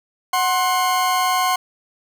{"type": "tone pair together", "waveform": "40% pulse", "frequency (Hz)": [740, 1059.8], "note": ["F#5", "C6"], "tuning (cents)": [0, 22], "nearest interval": "tritone", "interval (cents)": 622, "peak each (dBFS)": [-19, -18], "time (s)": [0.33, 1.56], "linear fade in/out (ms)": 5, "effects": []}